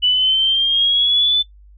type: exponential sweep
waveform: sine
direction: up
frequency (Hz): 2964 to 3520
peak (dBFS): -12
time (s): 0.02-1.43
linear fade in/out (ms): 20
effects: noise-tail reverb RT60 0.1 s tail -18 dB re dry + added 50 Hz sine -42 dBFS peak until 1.77 s